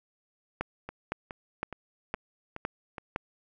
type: two click trains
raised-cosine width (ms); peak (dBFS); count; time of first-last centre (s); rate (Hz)
0.5; -23 / -15; 6 / 6; 0.89-2.982 / 0.61-3.161; 2.39 / 1.96
effects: none